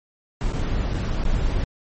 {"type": "noise with dropouts", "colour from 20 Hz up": "brown", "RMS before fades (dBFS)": -22, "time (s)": [0.41, 1.64], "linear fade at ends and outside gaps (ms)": 1, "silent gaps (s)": [[0.525, 0.532], [0.937, 0.942], [1.239, 1.25]], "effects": ["MP3 32 kbps"]}